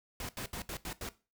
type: noise bursts at uneven times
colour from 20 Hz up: pink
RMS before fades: -40 dBFS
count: 6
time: 0.2-0.29 / 0.37-0.46 / 0.53-0.62 / 0.69-0.77 / 0.85-0.93 / 1.01-1.09 s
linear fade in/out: 2 ms
effects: noise-tail reverb RT60 0.3 s tail -17 dB re dry